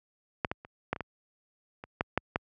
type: clicks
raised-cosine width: 0.5 ms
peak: -11 / -16 / -30 / -13 / -24 / -19 / -26 / -12 / -10 / -12 dBFS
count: 10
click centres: 0.448 / 0.515 / 0.649 / 0.93 / 0.962 / 1.007 / 1.839 / 2.009 / 2.176 / 2.359 s
effects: high-pass 60 Hz 12 dB/octave